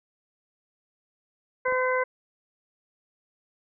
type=harmonic tone; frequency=510 Hz; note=C5; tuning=44 cents flat; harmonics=1 / 2 / 3 / 4; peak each=-25 / -28 / -30 / -31 dBFS; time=1.65-2.04 s; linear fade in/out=10 ms
type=clicks; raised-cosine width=1 ms; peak=-30 / -26 dBFS; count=2; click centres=1.682 / 1.724 s
effects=none